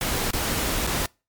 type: noise with dropouts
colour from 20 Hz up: pink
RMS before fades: -25 dBFS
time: 0.01-1.06 s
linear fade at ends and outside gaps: 2 ms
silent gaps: 0.308-0.333 / 0.868-0.872 s
effects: noise-tail reverb RT60 0.3 s tail -26 dB re dry + MP3 96 kbps